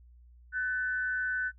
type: tone pair together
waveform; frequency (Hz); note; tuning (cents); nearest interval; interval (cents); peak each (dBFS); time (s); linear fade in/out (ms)
sine; 1503.6 / 1751; F#6 / A6; +27 / -9; minor third; 264; -29 / -38; 0.52-1.52; 50
effects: noise-tail reverb RT60 0.1 s tail -22 dB re dry + added 60 Hz sine -53 dBFS peak until 1.58 s